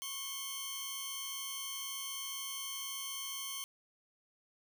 10% pulse tone pair together, 1091 / 3086 Hz, C#6 / G7, -28 / -28 cents, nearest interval octave + tritone, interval 1800 cents, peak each -37 / -32 dBFS, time 0.02-3.64 s, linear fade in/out 0 ms, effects none

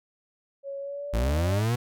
sine tone with pitch glide, 554.4 to 601.1 Hz, C#5 to D5, 0 to +40 cents, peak -32 dBFS, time 0.63-1.63 s, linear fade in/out 50 ms, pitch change +140 cents, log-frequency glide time 0.79-1.4 s
40% pulse linear sweep, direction up, 51.91 to 123.4 Hz, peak -22 dBFS, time 1.13-1.76 s, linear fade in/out 10 ms
effects none

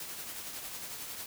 white noise with tremolo, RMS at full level -40 dBFS, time 0-1.26 s, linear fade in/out 2 ms, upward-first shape triangle, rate 11 Hz, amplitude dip 45%, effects none

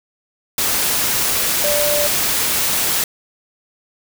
sine tone in noise, 587.3 Hz, D5, in tune, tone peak -18 dBFS, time 1.64-2.07 s, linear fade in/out 2 ms, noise white, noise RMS -18 dBFS, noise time 0.58-3.04 s, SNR -3 dB, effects none

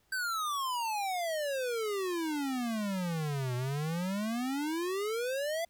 square exponential two-way sweep, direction down then up, 1568 to 121.6 to 686 Hz, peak -32 dBFS, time 0.12-5.65 s, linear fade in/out 5 ms, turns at 3.55 s, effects pink hiss -71 dBFS RMS until 5.69 s

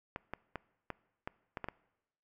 clicks, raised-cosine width 0.5 ms, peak -23 dBFS, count 8, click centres 0.161 / 0.336 / 0.557 / 0.903 / 1.275 / 1.572 / 1.643 / 1.686 s, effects noise-tail reverb RT60 0.9 s tail -22 dB re dry

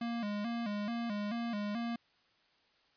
square tone with vibrato, 219.8 Hz, A3, 2 cents flat, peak -35 dBFS, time 0.01-1.96 s, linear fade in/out 5 ms, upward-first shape square, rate 2.3 Hz, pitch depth 110 cents each way, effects white hiss -70 dBFS RMS until 2.96 s + resampled to 11025 Hz

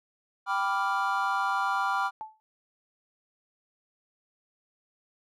triangle chord, G dominant seventh, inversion none, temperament equal, 784 / 987.8 / 1174.7 / 1396.9 Hz, G5 / B5 / D6 / F6, 0 / 0 / 0 / 0 cents, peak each -29 dBFS, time 0.46-2.11 s, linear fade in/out 50 ms
sine tone with exponential decay, 870 Hz, A5, 20 cents flat, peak -31 dBFS, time 2.21-2.4 s, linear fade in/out 0 ms, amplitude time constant 40 ms
effects none

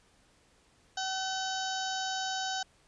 harmonic tone, 760 Hz, F#5, 46 cents sharp, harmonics 1 / 2 / 4 / 5 / 6 / 7 / 8 / 9, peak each -35 / -38 / -41 / -42 / -43 / -43 / -44 / -45 dBFS, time 0.97-2.63 s, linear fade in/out 5 ms, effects pink hiss -65 dBFS RMS until 2.87 s + resampled to 22050 Hz

